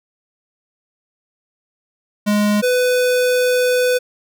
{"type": "tone pair in turn", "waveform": "square", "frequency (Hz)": [207.9, 499.1], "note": ["G#3", "B4"], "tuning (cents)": [2, 18], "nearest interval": "octave + minor third", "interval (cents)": 1516, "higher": "second", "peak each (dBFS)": -14, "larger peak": "neither", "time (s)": [[2.26, 2.62], [2.62, 3.99]], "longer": "second", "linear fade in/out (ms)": 20, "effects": []}